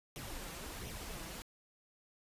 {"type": "noise with flanger", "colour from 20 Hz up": "pink", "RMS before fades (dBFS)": -45, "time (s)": [0.16, 1.42], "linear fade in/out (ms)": 0, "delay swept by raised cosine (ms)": [0.32, 6.12], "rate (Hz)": 1.4, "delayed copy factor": 0.55, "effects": ["resampled to 32000 Hz"]}